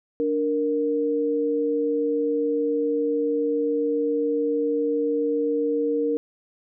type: tone pair together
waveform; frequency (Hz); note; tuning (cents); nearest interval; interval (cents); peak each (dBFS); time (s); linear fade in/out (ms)
sine; 293.3 / 466.1; D4 / A#4; -2 / 0; minor sixth; 802; -25 / -22; 0.2-6.17; 0
effects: none